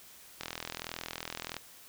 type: click train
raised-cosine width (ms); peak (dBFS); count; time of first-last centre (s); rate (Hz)
0.2; -19; 49; 0.41-1.567; 41.5
effects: white hiss -54 dBFS RMS until 1.88 s